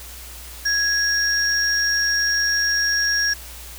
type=tone pair together; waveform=sine; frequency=1661.2 / 5593 Hz; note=G#6 / F8; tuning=0 / +2 cents; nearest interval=octave + major sixth; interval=2102 cents; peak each=-20 dBFS; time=0.65-3.34 s; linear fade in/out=10 ms; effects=added 60 Hz sine -39 dBFS peak until 3.78 s + white hiss -39 dBFS RMS until 3.78 s